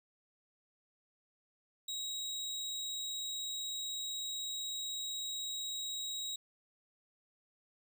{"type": "tone", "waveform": "30% pulse", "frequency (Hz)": 3818, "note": "A#7", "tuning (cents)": 41, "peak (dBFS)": -35, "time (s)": [1.88, 6.36], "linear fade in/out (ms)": 5, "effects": []}